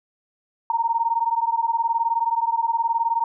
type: beating tone pair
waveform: sine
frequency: 914 / 933 Hz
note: A#5 / A#5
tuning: -34 / +1 cents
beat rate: 19 Hz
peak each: -22 dBFS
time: 0.7-3.24 s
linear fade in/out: 2 ms
effects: none

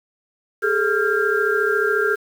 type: tone cluster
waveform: sine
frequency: 403.9 / 438 / 1388 / 1604 Hz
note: G#4 / A4 / F6 / G6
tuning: -48 / -8 / -11 / +39 cents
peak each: -22 dBFS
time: 0.62-2.16 s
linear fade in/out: 20 ms
effects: 7-bit

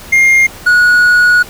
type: tone pair in turn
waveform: triangle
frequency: 2121 / 1457.6 Hz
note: C7 / F#6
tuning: +23 / -26 cents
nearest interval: tritone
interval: 649 cents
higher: first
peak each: -3 dBFS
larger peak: neither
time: 0.12-0.47 / 0.66-1.43 s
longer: second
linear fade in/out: 10 ms
effects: pink hiss -32 dBFS RMS until 1.49 s

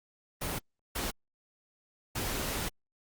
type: noise bursts at uneven times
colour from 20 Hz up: pink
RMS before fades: -34 dBFS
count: 3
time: 0.41-0.59 / 0.95-1.11 / 2.15-2.69 s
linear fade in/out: 10 ms
effects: Opus 32 kbps

